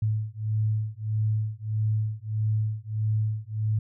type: beating tone pair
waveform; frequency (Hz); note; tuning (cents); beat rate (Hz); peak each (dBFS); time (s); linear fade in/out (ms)
sine; 107.4 / 109; A2 / A2; -41 / -16; 1.6; -27; 0.02-3.79; 5
effects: none